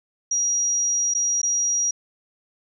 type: tone with dropouts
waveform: sine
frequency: 5740 Hz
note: F8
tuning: 47 cents sharp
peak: -19 dBFS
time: 0.31-1.91 s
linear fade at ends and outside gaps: 5 ms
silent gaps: 1.139-1.148 / 1.417-1.43 s
effects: none